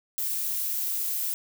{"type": "noise", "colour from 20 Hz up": "violet", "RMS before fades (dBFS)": -29, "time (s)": [0.18, 1.34], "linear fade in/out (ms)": 0, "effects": []}